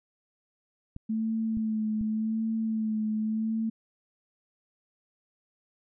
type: clicks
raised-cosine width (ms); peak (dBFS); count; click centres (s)
5; -26; 3; 0.964 / 1.571 / 2.012
type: tone with vibrato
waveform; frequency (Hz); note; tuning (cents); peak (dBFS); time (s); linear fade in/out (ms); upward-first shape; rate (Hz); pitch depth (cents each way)
sine; 219.4; A3; -5; -26; 1.09-3.7; 10; sine; 0.88; 30
effects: none